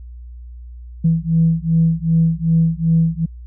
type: beating tone pair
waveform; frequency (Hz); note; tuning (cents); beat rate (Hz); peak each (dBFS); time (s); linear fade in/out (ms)
sine; 162.9 / 165.5; E3 / E3; -20 / +7; 2.6; -15; 1.04-3.26; 10
effects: tanh soft clip ceiling -5 dBFS + added 60 Hz sine -32 dBFS peak until 3.46 s